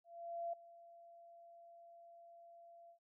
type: tone with ADSR envelope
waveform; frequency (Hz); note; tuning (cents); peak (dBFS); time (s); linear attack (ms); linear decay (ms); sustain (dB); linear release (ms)
sine; 682; F5; -41; -38; 0.04-2.99; 490; 7; -19; 95
effects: none